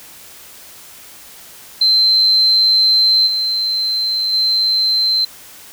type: tone with level steps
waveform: sine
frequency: 4101 Hz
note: C8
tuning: 36 cents flat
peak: -9 / -15 / -12 dBFS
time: 1.81-5.25 s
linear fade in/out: 5 ms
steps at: 3.26 / 4.32 s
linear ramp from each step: 20 ms
effects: white hiss -39 dBFS RMS until 5.72 s